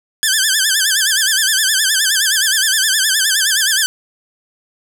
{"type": "tone with vibrato", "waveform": "10% pulse", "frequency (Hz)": 1645, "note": "G#6", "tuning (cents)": -17, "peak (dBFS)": -3, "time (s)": [0.23, 3.86], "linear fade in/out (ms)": 0, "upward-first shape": "sine", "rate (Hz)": 9.6, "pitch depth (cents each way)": 140, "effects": []}